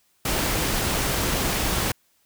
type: noise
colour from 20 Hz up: pink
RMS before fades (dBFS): -24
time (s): 0.25-1.92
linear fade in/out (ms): 5
effects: white hiss -65 dBFS RMS until 2.25 s